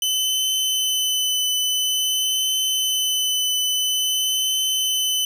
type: tone with vibrato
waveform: sawtooth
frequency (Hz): 3028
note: F#7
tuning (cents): +39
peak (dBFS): -16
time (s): 0.02-5.25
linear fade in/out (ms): 2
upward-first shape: triangle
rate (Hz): 0.49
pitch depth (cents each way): 13
effects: none